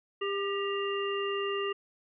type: harmonic tone with a mistuned harmonic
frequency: 399.4 Hz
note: G4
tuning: 32 cents sharp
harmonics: 1 / 3 / 5 / 7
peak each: -31 / -36 / -41 / -37 dBFS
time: 0.21-1.73 s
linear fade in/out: 10 ms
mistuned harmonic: 5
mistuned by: -59 cents
effects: none